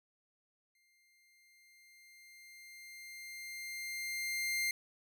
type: tone with exponential growth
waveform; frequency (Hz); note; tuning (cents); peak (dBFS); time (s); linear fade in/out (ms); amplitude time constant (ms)
sawtooth; 2100; C7; +6; -29; 0.75-4.71; 2; 860
effects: none